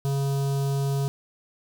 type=tone with notch filter; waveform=square; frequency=138.59 Hz; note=C#3; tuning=in tune; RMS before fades=-25 dBFS; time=0.05-1.08 s; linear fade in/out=0 ms; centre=2000 Hz; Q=0.62; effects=none